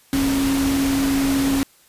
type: tone in noise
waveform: sine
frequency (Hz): 273.6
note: C#4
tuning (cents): -23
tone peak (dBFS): -17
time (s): 0.13-1.63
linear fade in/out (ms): 0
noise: pink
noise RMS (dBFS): -26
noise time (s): 0.13-1.63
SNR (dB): +6
effects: white hiss -54 dBFS RMS until 1.88 s + resampled to 32000 Hz